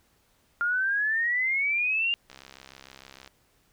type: exponential sweep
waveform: sine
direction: up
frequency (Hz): 1396.9 to 2825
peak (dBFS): -23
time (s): 0.61-2.14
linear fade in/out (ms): 0
type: click train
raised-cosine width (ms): 0.2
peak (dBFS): -28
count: 66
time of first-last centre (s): 2.3-3.276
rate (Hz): 66.6
effects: pink hiss -66 dBFS RMS until 3.72 s